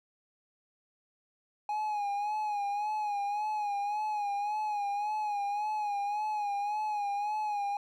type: tone with vibrato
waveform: triangle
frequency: 830.6 Hz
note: G#5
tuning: in tune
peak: -28 dBFS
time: 1.69-7.77 s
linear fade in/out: 2 ms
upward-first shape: sine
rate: 1.8 Hz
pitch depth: 54 cents each way
effects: none